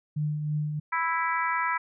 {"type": "tone with tremolo", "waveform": "sine", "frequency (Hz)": 150.5, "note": "D3", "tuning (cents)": 43, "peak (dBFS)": -24, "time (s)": [0.16, 0.8], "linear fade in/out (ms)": 10, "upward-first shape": "triangle", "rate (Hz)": 3.1, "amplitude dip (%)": 45}
{"type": "harmonic tone", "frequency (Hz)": 329.6, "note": "E4", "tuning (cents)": 0, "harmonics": [3, 4, 5, 6, 7], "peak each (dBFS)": [-28, -30, -33, -32, -36], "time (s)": [0.92, 1.78], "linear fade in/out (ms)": 10}
{"effects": []}